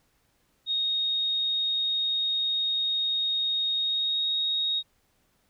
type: tone with pitch glide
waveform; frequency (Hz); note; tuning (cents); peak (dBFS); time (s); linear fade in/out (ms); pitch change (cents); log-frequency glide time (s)
sine; 3729 to 3755; A#7 to A#7; 0 to +12; -24; 0.66-4.83; 50; +12; 3.76-4.27
effects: pink hiss -69 dBFS RMS until 5.49 s